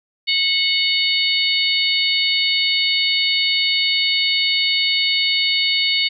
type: harmonic tone with a mistuned harmonic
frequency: 740 Hz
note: F#5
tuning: in tune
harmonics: 3 / 4 / 5 / 6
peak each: -21 / -21 / -21 / -21 dBFS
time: 0.27-6.09 s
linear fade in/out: 20 ms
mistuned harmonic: 3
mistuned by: -24 cents
effects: none